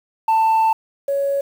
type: tone pair in turn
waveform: sine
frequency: 889 / 557.5 Hz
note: A5 / C#5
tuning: +18 / +10 cents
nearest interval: minor sixth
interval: 808 cents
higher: first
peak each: -10 / -16 dBFS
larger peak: first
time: 0.28-0.73 / 1.08-1.41 s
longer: first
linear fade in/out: 5 ms
effects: tanh soft clip ceiling -12 dBFS + 7-bit